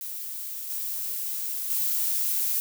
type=noise with level steps; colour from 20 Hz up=violet; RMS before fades=-35 / -31 / -26 dBFS; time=0.01-2.6 s; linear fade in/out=0 ms; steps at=0.7 / 1.7 s; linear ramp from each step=2 ms; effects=none